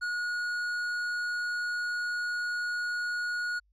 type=tone with tanh clipping; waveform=triangle; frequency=1449 Hz; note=F#6; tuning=37 cents flat; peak=-31 dBFS; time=0.01-3.6 s; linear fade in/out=20 ms; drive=13 dB; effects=added 50 Hz sine -65 dBFS peak until 3.72 s